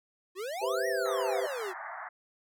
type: exponential two-way sweep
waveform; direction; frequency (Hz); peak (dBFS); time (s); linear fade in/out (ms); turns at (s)
square; up then down; 350 to 1945 to 350; -35; 0.35-1.74; 50; 0.87
type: chord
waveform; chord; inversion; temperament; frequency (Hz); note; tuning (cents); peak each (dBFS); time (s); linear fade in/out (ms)
sine; C major seventh; second; equal; 392 / 493.9 / 523.3 / 659.3; G4 / B4 / C5 / E5; 0 / 0 / 0 / 0; -34; 0.61-1.47; 20
type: band-pass noise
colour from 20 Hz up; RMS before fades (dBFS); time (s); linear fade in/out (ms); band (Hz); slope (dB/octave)
pink; -41; 1.05-2.09; 10; 650 to 2000; 96
effects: none